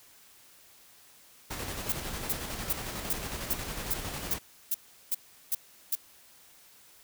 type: noise with tremolo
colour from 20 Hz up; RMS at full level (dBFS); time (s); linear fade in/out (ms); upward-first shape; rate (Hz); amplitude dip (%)
pink; -36; 1.5-4.39; 10; square; 11; 30
type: noise bursts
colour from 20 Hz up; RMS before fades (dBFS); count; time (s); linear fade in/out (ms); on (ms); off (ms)
violet; -28; 11; 1.89-5.953; 5; 33; 370
effects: white hiss -57 dBFS RMS until 7.03 s